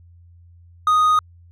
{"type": "tone", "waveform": "triangle", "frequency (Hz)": 1243, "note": "D#6", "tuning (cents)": -2, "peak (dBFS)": -11, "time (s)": [0.87, 1.19], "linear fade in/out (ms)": 2, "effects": ["added 86 Hz sine -45 dBFS peak until 1.51 s", "AAC 64 kbps"]}